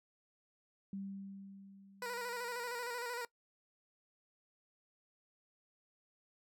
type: tone with exponential decay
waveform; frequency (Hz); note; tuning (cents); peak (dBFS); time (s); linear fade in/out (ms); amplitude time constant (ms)
sine; 196; G3; 0; -39; 0.93-3.05; 2; 460
type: tone with vibrato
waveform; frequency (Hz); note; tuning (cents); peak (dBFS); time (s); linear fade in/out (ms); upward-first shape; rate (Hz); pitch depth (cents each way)
15% pulse; 482; B4; -42; -33; 2.02-3.25; 2; square; 13; 43
effects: noise-tail reverb RT60 0.1 s tail -21 dB re dry